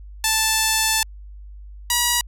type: tone pair in turn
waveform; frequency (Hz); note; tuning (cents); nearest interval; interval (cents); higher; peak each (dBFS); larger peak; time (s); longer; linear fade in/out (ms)
5% pulse; 880 / 964.3; A5 / B5; 0 / -42; major second; 158; second; -5; neither; 0.24-1.03 / 1.9-2.21; first; 2
effects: added 50 Hz sine -36 dBFS peak until 2.27 s